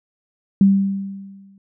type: tone with exponential decay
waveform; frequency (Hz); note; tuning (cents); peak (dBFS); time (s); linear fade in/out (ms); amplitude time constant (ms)
sine; 196; G3; 0; -7; 0.61-1.58; 2; 210
effects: none